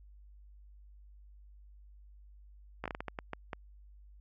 slowing click train, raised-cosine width 0.5 ms, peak -22 dBFS, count 10, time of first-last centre 2.84-3.532 s, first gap 16 ms, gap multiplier 1.37, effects added 50 Hz sine -53 dBFS peak until 4.2 s

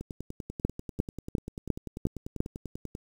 two click trains, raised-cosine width 3 ms, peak -12 / -24 dBFS, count 6 / 31, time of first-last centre 0.65-2.404 / 0.01-2.951 s, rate 2.85 / 10.2 Hz, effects 8-bit

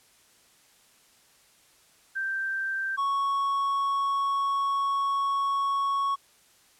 sine / triangle tone pair in turn, 1568 / 1108.7 Hz, G6 / C#6, 0 / 0 cents, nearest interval tritone, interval 600 cents, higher first, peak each -27 / -22 dBFS, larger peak second, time 2.15-2.97 / 2.97-6.16 s, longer second, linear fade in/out 20 ms, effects white hiss -60 dBFS RMS until 6.79 s + low-pass 11000 Hz 12 dB/octave

